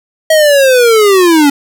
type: linear sweep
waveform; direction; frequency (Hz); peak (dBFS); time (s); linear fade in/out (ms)
square; down; 641 to 277.2; -5; 0.3-1.5; 5
effects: none